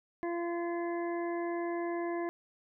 harmonic tone, 342.8 Hz, F4, 32 cents flat, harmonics 1 / 2 / 3 / 5 / 6, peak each -33 / -39 / -43 / -47 / -49 dBFS, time 0.23-2.29 s, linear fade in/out 0 ms, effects none

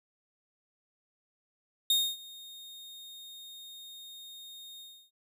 40% pulse tone with ADSR envelope, 3700 Hz, A#7, 14 cents flat, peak -21 dBFS, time 1.9-5.11 s, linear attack 3 ms, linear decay 260 ms, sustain -23 dB, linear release 310 ms, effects none

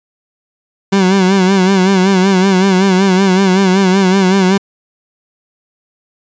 30% pulse tone with vibrato, 190 Hz, F#3, 46 cents sharp, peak -5 dBFS, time 0.92-4.58 s, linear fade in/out 10 ms, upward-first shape sine, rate 5.3 Hz, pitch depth 74 cents each way, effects resampled to 16000 Hz

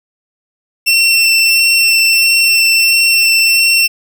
25% pulse tone with vibrato, 2700 Hz, E7, 41 cents sharp, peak -4 dBFS, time 0.86-3.88 s, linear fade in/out 20 ms, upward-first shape sine, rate 1.5 Hz, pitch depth 10 cents each way, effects none

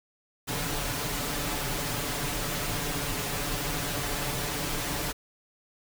pink noise with comb filter, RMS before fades -31 dBFS, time 0.47-5.13 s, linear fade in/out 20 ms, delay 6.9 ms, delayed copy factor +0.65, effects none

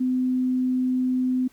sine tone, 254.8 Hz, C4, 46 cents flat, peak -20 dBFS, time 0-1.48 s, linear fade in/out 10 ms, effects pink hiss -58 dBFS RMS until 1.52 s

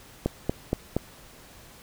click train, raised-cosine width 2 ms, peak -10 dBFS, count 4, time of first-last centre 0.26-0.966 s, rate 4.25 Hz, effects pink hiss -50 dBFS RMS until 1.82 s

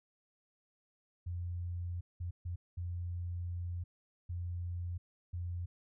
sine tone bursts at uneven times, 87.6 Hz, F2, 6 cents sharp, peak -36 dBFS, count 6, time 1.26-2.01 / 2.2-2.31 / 2.45-2.56 / 2.77-3.84 / 4.29-4.98 / 5.33-5.66 s, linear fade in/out 10 ms, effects none

